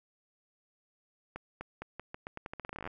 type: accelerating click train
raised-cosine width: 0.5 ms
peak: -25 dBFS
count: 21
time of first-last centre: 1.36-2.875 s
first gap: 250 ms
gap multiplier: 0.84
effects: none